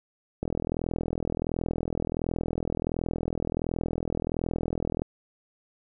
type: click train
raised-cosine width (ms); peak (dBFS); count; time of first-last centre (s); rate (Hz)
2; -15; 191; 0.43-5.019; 41.4
effects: none